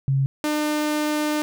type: tone pair in turn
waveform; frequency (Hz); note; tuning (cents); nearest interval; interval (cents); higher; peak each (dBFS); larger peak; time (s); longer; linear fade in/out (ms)
sine / sawtooth; 136 / 301.3; C#3 / D4; -33 / +44; octave + major second; 1377; second; -17 / -17; neither; 0.08-0.26 / 0.44-1.42; second; 0
effects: none